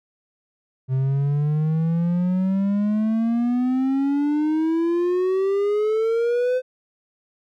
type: exponential sweep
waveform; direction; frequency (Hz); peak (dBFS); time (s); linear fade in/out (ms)
triangle; up; 129.3 to 514; -16; 0.88-6.62; 50
effects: none